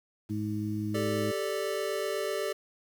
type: harmonic tone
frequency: 105.7 Hz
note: G#2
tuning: 31 cents sharp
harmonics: 1 / 2 / 3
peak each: -34 / -34 / -34 dBFS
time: 0.29-1.32 s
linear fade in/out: 20 ms
type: chord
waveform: square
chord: G suspended second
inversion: none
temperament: equal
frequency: 392 / 440 / 587.3 Hz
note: G4 / A4 / D5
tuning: 0 / 0 / 0 cents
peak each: -35 dBFS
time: 0.94-2.53 s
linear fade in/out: 10 ms
effects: 9-bit